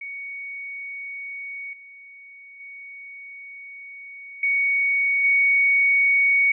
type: tone with level steps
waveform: sine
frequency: 2234 Hz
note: C#7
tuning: 13 cents sharp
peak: -31 / -42 / -37 / -18 / -15 dBFS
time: 0.01-6.52 s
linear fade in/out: 5 ms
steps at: 1.73 / 2.6 / 4.43 / 5.24 s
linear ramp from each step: 2 ms
effects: none